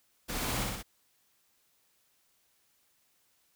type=noise with echo; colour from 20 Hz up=pink; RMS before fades=-36 dBFS; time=0.28-0.65 s; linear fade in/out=20 ms; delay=60 ms; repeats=3; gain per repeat=-2 dB; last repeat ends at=0.83 s; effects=white hiss -71 dBFS RMS until 3.55 s